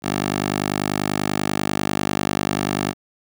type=tone with high-pass filter; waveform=10% pulse; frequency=50.2 Hz; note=G1; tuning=42 cents sharp; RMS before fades=-23 dBFS; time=0.02-2.94 s; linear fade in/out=50 ms; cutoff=200 Hz; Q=0.62; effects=none